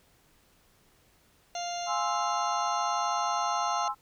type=harmonic tone; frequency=698.5 Hz; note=F5; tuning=in tune; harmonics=1 / 2 / 3 / 4 / 5 / 6 / 8 / 9; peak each=-33 / -47 / -49 / -43 / -47 / -43 / -47 / -42 dBFS; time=1.55-3.88 s; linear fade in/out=2 ms
type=chord; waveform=sine; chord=Ab augmented; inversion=none; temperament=equal; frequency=830.6 / 1046.5 / 1318.5 Hz; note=Ab5 / C6 / E6; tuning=0 / 0 / 0 cents; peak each=-32 dBFS; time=1.86-3.95 s; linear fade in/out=50 ms
effects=pink hiss -64 dBFS RMS until 4.01 s